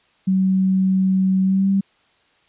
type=tone with pitch glide; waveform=sine; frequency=189.2 to 195.31 Hz; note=F#3 to G3; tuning=+39 to -6 cents; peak=-14 dBFS; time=0.27-1.81 s; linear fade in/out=10 ms; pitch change=+55 cents; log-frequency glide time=1.43-1.69 s; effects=white hiss -59 dBFS RMS until 2.48 s + resampled to 8000 Hz